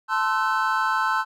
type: chord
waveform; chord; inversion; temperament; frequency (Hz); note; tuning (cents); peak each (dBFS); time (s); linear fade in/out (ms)
triangle; F# half-diminished seventh; first; equal with one note detuned; 880 / 1046.5 / 1318.5 / 1519; A5 / C6 / E6 / F#6; 0 / 0 / 0 / +45; -24; 0.08-1.25; 50
effects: none